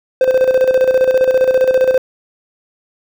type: tone with tremolo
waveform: triangle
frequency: 517 Hz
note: C5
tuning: 21 cents flat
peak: -5 dBFS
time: 0.21-1.98 s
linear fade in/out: 2 ms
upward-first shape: square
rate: 15 Hz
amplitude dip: 60%
effects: none